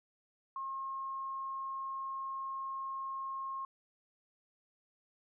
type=tone; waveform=sine; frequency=1075 Hz; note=C6; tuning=47 cents sharp; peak=-37 dBFS; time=0.56-3.65 s; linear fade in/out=2 ms; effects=none